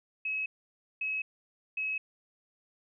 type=tone bursts; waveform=sine; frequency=2566 Hz; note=E7; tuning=47 cents flat; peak=-30 dBFS; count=3; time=0.25-1.98 s; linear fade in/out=5 ms; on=210 ms; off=550 ms; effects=none